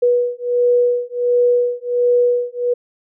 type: beating tone pair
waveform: sine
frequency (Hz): 486.5 / 487.9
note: B4 / B4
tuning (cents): -26 / -21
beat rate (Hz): 1.4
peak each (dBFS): -16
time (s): 0.02-2.74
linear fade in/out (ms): 10
effects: none